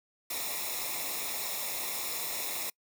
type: noise with comb filter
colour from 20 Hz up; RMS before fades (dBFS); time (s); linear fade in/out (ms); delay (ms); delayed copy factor
white; -35; 0.3-2.7; 5; 0.65; -0.75
effects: noise-tail reverb RT60 0.1 s tail -26 dB re dry